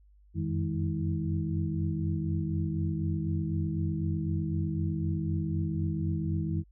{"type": "tone cluster", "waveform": "sine", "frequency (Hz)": [89.2, 93.2, 157.4, 205.2, 323.8], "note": ["F2", "F#2", "D#3", "G#3", "E4"], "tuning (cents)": [37, 13, 20, -21, -31], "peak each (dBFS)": [-33, -37, -31, -36, -37], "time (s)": [0.34, 6.64], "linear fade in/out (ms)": 50, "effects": ["added 50 Hz sine -56 dBFS peak until 6.71 s"]}